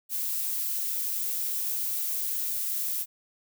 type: noise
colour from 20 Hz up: violet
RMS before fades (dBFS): -30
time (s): 0.09-3.06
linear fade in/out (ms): 50
effects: none

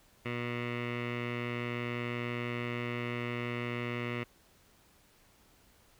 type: tone with low-pass filter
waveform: 15% pulse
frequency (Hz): 120.4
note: B2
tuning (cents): -44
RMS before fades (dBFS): -36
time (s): 0.25-4.24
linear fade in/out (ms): 10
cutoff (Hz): 2400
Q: 5
effects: pink hiss -64 dBFS RMS until 5.99 s

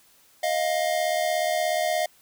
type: tone pair together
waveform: square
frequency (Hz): 627 / 703.8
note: D#5 / F5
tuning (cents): +13 / +13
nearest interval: major second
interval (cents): 200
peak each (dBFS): -26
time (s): 0.43-2.06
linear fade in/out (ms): 5
effects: white hiss -58 dBFS RMS until 2.21 s

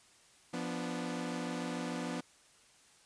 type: chord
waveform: sawtooth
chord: B diminished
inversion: second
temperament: equal with one note detuned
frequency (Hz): 173.61 / 246.9 / 293.7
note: F3 / B3 / D4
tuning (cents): -10 / 0 / 0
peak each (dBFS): -37 / -35 / -38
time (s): 0.53-2.21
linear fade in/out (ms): 10
effects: white hiss -63 dBFS RMS until 3.05 s + resampled to 22050 Hz

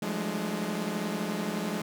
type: tone cluster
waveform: sawtooth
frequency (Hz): 172.4 / 187.4 / 208.5 / 220.1 / 299.1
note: F3 / F#3 / G#3 / A3 / D4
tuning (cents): -22 / +22 / +7 / +1 / +32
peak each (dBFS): -32 / -36 / -29 / -35 / -35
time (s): 0.02-1.82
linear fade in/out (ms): 5
effects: none

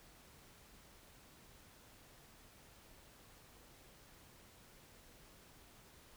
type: silence
effects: pink hiss -62 dBFS RMS until 6.16 s

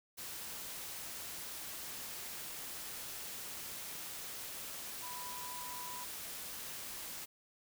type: tone in noise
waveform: sine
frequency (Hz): 987.8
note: B5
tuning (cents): 0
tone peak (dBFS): -46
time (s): 5.02-6.05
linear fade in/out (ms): 20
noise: white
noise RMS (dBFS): -45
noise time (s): 0.17-7.26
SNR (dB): -4
effects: none

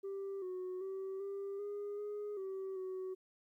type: tone with pitch steps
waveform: sine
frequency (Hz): 392.4 / 367.9 / 384.3 / 396.2 / 409.2 / 415 / 383.5 / 374.5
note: G4 / F#4 / G4 / G4 / G#4 / G#4 / G4 / F#4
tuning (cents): +2 / -10 / -34 / +18 / -26 / -1 / -38 / +21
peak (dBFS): -37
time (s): 0.03-3.15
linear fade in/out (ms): 20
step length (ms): 390
effects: tanh soft clip ceiling -38 dBFS + 13-bit

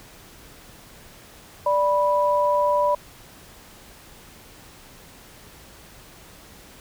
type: tone pair together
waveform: sine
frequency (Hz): 587.3 / 983.2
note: D5 / B5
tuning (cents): 0 / -8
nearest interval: major sixth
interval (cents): 892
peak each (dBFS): -20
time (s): 1.66-2.95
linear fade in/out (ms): 5
effects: pink hiss -47 dBFS RMS until 6.8 s

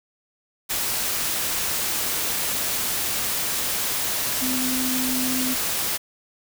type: tone in noise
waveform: sine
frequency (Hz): 255.6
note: C4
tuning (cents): -40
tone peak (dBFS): -25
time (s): 4.41-5.55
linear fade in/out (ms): 20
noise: white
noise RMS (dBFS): -25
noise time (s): 0.69-5.98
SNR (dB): -3
effects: none

